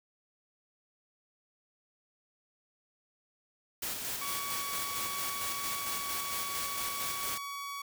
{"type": "noise with tremolo", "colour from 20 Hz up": "white", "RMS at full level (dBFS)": -36, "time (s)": [3.82, 7.38], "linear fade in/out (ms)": 5, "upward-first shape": "square", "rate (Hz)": 4.4, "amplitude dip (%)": 30}
{"type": "tone", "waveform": "sawtooth", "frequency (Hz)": 1128, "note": "C#6", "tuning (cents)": 30, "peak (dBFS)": -34, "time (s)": [4.21, 7.82], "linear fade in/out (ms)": 5}
{"effects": []}